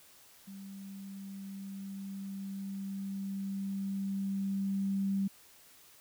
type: tone with level ramp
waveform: sine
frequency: 195.7 Hz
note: G3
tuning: 3 cents flat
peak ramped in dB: -44 to -28 dBFS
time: 0.47-5.28 s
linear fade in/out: 10 ms
effects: white hiss -59 dBFS RMS until 6 s